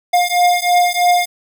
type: beating tone pair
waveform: square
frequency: 708 / 711.1 Hz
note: F5 / F5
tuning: +23 / +31 cents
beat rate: 3.1 Hz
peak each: -15 dBFS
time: 0.13-1.26 s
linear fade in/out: 10 ms
effects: none